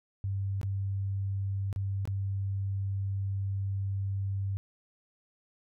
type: tone with dropouts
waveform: sine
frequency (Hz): 98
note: G2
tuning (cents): 0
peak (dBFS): -29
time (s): 0.24-4.57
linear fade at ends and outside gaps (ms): 0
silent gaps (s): 0.614-0.631 / 1.728-1.761 / 2.054-2.075
effects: none